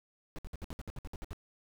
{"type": "noise bursts", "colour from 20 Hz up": "brown", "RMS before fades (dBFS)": -40, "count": 12, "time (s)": [0.36, 1.331], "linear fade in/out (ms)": 0, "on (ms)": 25, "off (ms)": 61, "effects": []}